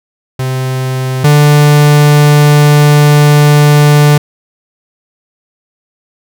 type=tone pair in turn; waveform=45% pulse; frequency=130 / 147.44 Hz; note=C3 / D3; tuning=-11 / +7 cents; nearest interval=major second; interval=218 cents; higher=second; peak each=-12 / -3 dBFS; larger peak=second; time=0.39-1.24 / 1.24-4.18 s; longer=second; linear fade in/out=5 ms; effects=none